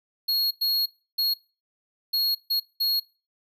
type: tone bursts at uneven times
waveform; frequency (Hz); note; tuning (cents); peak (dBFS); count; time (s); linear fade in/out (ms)
square; 4306; C8; +49; -22; 6; 0.28-0.51 / 0.61-0.86 / 1.18-1.34 / 2.13-2.35 / 2.5-2.6 / 2.8-3; 10
effects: noise-tail reverb RT60 0.3 s tail -20 dB re dry